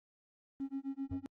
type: tone with tremolo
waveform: triangle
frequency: 272.4 Hz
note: C#4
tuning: 30 cents flat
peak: -31 dBFS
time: 0.6-1.26 s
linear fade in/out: 0 ms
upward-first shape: sine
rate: 7.7 Hz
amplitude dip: 100%
type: tone with exponential decay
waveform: triangle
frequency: 92.5 Hz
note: F#2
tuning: in tune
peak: -33 dBFS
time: 1.11-1.28 s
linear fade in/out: 5 ms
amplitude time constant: 35 ms
effects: tanh soft clip ceiling -31 dBFS + Opus 24 kbps